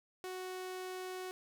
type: tone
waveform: sawtooth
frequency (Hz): 370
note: F#4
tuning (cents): 0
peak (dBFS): -37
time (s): 0.24-1.31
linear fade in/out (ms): 0
effects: none